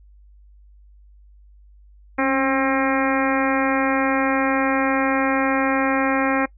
harmonic tone with a mistuned harmonic, 267.2 Hz, C4, 36 cents sharp, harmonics 1 / 2 / 3 / 4 / 5 / 6 / 7 / 8 / 9, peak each -21 / -24 / -26 / -27 / -28 / -29 / -29 / -30 / -31 dBFS, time 2.18-6.46 s, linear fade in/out 10 ms, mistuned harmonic 1, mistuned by +33 cents, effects noise-tail reverb RT60 0.1 s tail -22 dB re dry + added 50 Hz sine -46 dBFS peak until 6.57 s

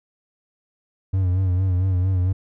triangle tone with vibrato, 92.5 Hz, F#2, in tune, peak -15 dBFS, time 1.13-2.33 s, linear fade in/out 10 ms, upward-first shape sine, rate 4.4 Hz, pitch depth 61 cents each way, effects none

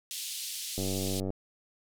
pink band-pass noise, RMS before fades -38 dBFS, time 0.11-1.2 s, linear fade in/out 0 ms, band 3200 to 14000 Hz, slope 24 dB/octave
click train, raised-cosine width 2 ms, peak -21 dBFS, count 51, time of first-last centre 0.78-1.304 s, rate 95.5 Hz
effects none

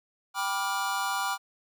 square chord, G dominant seventh, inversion none, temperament just, 784 / 980 / 1176 / 1411.2 Hz, G5 / B5 / D6 / F6, 0 / -14 / +2 / +18 cents, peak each -34 dBFS, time 0.34-1.38 s, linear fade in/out 50 ms, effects none

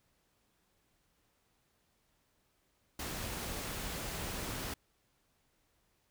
pink noise, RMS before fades -40 dBFS, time 2.99-4.74 s, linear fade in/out 5 ms, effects pink hiss -75 dBFS RMS until 6.1 s

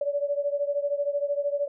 sine beating tone pair, 569 / 582 Hz, C#5 / D5, +45 / -16 cents, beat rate 13 Hz, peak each -26 / -29 dBFS, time 0.01-1.68 s, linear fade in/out 5 ms, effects none

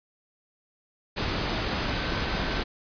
sine tone in noise, 1535 Hz, G6, 37 cents flat, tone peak -39 dBFS, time 1.9-2.61 s, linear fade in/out 20 ms, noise pink, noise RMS -28 dBFS, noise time 1.16-2.64 s, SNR -14 dB, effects resampled to 11025 Hz

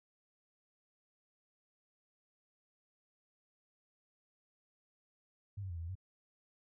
sine tone with pitch steps, 100.6 / 95.1 / 85.9 / 82.9 / 83.8 / 93.8 Hz, G2 / F#2 / F2 / E2 / E2 / F#2, +45 / +48 / -28 / +10 / +29 / +24 cents, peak -39 dBFS, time 5.57-5.954 s, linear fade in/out 10 ms, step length 64 ms, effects none

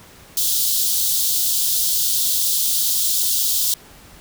white high-pass noise, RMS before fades -19 dBFS, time 0.37-3.74 s, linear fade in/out 2 ms, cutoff 3300 Hz, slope 48 dB/octave, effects pink hiss -45 dBFS RMS until 4.2 s

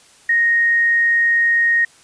sine tone, 1864.7 Hz, A#6, in tune, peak -12 dBFS, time 0.29-1.85 s, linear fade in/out 5 ms, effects white hiss -49 dBFS RMS until 2.03 s + resampled to 22050 Hz

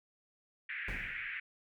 white band-pass noise, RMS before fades -41 dBFS, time 0.69-1.4 s, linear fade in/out 5 ms, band 1600 to 2400 Hz, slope 48 dB/octave
brown noise with exponential decay, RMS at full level -37 dBFS, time 0.88-1.39 s, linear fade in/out 5 ms, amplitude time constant 110 ms
effects none

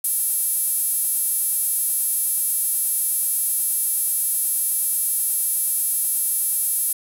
sawtooth tone with high-pass filter, 459.4 Hz, A#4, 25 cents flat, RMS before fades -22 dBFS, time 0.04-6.93 s, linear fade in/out 5 ms, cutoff 11000 Hz, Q 5.4, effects none

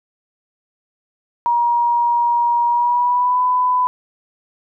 sine tone with pitch glide, 950 to 999.5 Hz, A#5 to B5, +33 to +20 cents, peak -13 dBFS, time 1.46-3.87 s, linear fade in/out 0 ms, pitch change +87 cents, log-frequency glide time 2.67-3.41 s, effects none

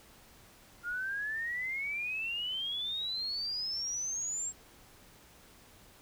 sine exponential sweep, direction up, 1400 to 7630 Hz, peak -33 dBFS, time 0.83-4.53 s, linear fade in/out 50 ms, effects pink hiss -58 dBFS RMS until 6.01 s

